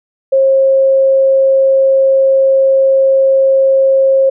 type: tone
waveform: sine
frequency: 537 Hz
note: C5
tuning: 45 cents sharp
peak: -6 dBFS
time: 0.32-4.3 s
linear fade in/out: 10 ms
effects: none